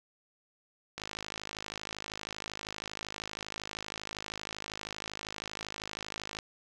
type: click train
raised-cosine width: 0.2 ms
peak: -20 dBFS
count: 286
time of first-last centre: 0.98-6.388 s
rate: 52.7 Hz
effects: none